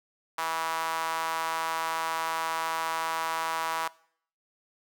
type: tone with high-pass filter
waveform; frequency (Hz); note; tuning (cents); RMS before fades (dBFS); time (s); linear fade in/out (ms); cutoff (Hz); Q
sawtooth; 162.7; E3; -22; -31; 0.38-3.88; 5; 1000; 2.8
effects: noise-tail reverb RT60 0.6 s tail -21 dB re dry